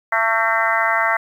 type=harmonic tone with a mistuned harmonic; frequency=224.5 Hz; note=A3; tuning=35 cents sharp; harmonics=3 / 4 / 5 / 6 / 7 / 8 / 9; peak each=-23 / -23 / -23 / -23 / -23 / -23 / -23 dBFS; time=0.12-1.17 s; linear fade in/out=5 ms; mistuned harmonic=8; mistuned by=+38 cents; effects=8-bit